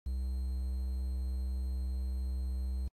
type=tone with quantisation; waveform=triangle; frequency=64.4 Hz; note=C2; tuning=27 cents flat; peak=-30 dBFS; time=0.06-2.88 s; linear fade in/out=5 ms; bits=10; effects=AAC 48 kbps